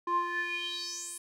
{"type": "tone with band-pass filter sweep", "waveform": "square", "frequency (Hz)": 348.6, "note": "F4", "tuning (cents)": -3, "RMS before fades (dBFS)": -34, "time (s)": [0.07, 1.18], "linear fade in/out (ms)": 5, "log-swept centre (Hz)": [860, 10000], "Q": 5.9, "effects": []}